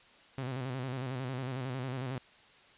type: tone with vibrato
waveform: sawtooth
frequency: 129.2 Hz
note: C3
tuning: 21 cents flat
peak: -31 dBFS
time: 0.38-2.18 s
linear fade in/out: 0 ms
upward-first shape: square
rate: 11 Hz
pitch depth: 69 cents each way
effects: white hiss -59 dBFS RMS until 2.77 s + resampled to 8000 Hz